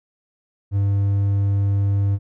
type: tone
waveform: triangle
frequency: 99.7 Hz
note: G2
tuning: 30 cents sharp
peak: -14 dBFS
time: 0.71-2.19 s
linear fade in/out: 50 ms
effects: none

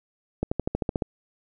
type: accelerating click train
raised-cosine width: 2 ms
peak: -11 dBFS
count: 9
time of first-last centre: 0.43-1.022 s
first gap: 85 ms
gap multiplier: 0.96
effects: none

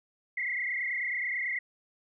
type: tone with frequency modulation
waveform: sine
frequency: 2051 Hz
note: C7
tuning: 35 cents flat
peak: -29 dBFS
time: 0.37-1.59 s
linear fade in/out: 5 ms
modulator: 29.2 Hz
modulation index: 4
effects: none

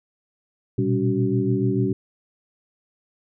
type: tone cluster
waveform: sine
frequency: 118.3 / 125.1 / 195.7 / 282.7 / 377.8 Hz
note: A#2 / B2 / G3 / C#4 / F#4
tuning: +26 / +23 / -3 / +34 / +36 cents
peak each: -25 dBFS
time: 0.78-1.93 s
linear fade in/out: 5 ms
effects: none

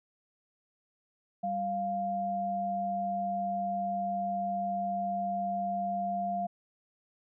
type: tone pair together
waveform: sine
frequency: 196.01 / 698.5 Hz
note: G3 / F5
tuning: 0 / 0 cents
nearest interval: octave + minor seventh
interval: 2200 cents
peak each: -37 / -30 dBFS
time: 1.43-6.47 s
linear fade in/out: 10 ms
effects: none

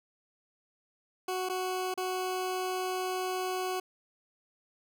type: tone with dropouts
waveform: 20% pulse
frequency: 370.1 Hz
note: F#4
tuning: in tune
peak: -26 dBFS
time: 1.28-3.8 s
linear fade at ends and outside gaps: 5 ms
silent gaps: 1.489-1.496 / 1.941-1.975 s
effects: none

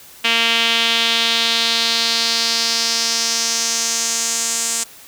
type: tone with band-pass filter sweep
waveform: sawtooth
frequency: 230 Hz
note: A#3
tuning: 23 cents flat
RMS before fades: -18 dBFS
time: 0.24-4.84 s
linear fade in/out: 10 ms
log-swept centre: 2900 to 7700 Hz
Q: 3
effects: white hiss -42 dBFS RMS until 5.07 s

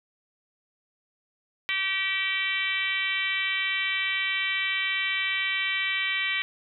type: harmonic tone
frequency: 385.6 Hz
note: G4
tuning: 28 cents flat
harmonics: 3 / 4 / 5 / 6 / 7 / 8 / 9 / 10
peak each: -40 / -39 / -30 / -28 / -36 / -33 / -39 / -38 dBFS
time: 1.69-6.42 s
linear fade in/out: 0 ms
effects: none

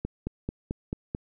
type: click train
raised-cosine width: 3 ms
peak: -17 dBFS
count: 6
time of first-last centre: 0.05-1.149 s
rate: 4.55 Hz
effects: none

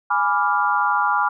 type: chord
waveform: sine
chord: G# diminished seventh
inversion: none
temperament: equal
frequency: 830.6 / 987.8 / 1174.7 / 1396.9 Hz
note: G#5 / B5 / D6 / F6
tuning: 0 / 0 / 0 / 0 cents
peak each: -22 dBFS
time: 0.1-1.29 s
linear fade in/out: 10 ms
effects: none

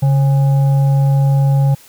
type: tone with frequency modulation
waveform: sine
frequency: 139.2 Hz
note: C#3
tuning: 8 cents sharp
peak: -9 dBFS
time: 0.02-1.75 s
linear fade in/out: 10 ms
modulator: 680 Hz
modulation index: 0.24
effects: white hiss -44 dBFS RMS until 1.88 s

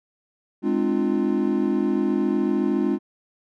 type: chord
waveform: triangle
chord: D half-diminished seventh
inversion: second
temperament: equal with one note detuned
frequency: 207.7 / 261.6 / 301.2 / 349.2 Hz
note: Ab3 / C4 / D4 / F4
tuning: 0 / 0 / +44 / 0 cents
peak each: -23 dBFS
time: 0.62-2.99 s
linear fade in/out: 50 ms
effects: none

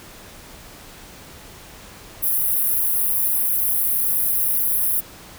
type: high-pass noise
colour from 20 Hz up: white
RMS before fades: -20 dBFS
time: 2.22-5.01 s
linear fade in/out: 20 ms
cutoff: 10000 Hz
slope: 96 dB/octave
effects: pink hiss -42 dBFS RMS until 5.38 s

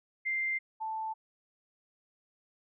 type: tone pair in turn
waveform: sine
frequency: 2093 / 880 Hz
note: C7 / A5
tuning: 0 / 0 cents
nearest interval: octave + minor third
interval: 1500 cents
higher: first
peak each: -29 / -33 dBFS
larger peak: first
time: 0.25-0.59 / 0.8-1.14 s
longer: neither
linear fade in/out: 20 ms
effects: none

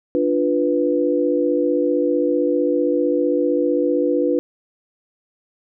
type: chord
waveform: sine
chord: B diminished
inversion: first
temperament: equal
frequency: 293.7 / 349.2 / 493.9 Hz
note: D4 / F4 / B4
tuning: 0 / 0 / 0 cents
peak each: -20 / -21 / -19 dBFS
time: 0.15-4.39 s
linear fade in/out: 0 ms
effects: none

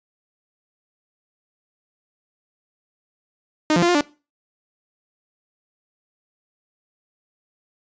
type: tone with pitch steps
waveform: sawtooth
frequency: 307.9 / 173.4 / 345.9 / 353.8 / 292.2 Hz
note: D#4 / F3 / F4 / F4 / D4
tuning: -18 / -12 / -17 / +23 / -9 cents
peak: -11 dBFS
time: 3.7-4.01 s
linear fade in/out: 2 ms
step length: 62 ms
effects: noise-tail reverb RT60 0.3 s tail -20 dB re dry + resampled to 16000 Hz

